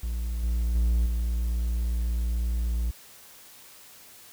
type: tone with level steps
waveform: triangle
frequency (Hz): 58.27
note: A#1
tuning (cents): 0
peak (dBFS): -25 / -21 / -18 / -22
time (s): 0.03-2.91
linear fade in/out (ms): 5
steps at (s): 0.43 / 0.75 / 1.06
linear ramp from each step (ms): 5
effects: white hiss -50 dBFS RMS until 4.32 s